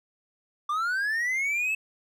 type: linear sweep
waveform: triangle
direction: up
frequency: 1162 to 2638 Hz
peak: -23 dBFS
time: 0.69-1.75 s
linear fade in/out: 5 ms
effects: none